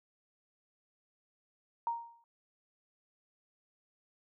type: tone with exponential decay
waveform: sine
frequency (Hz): 932.3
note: A#5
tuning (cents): 0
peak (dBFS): -28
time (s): 1.87-2.24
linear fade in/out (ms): 1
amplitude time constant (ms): 80
effects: none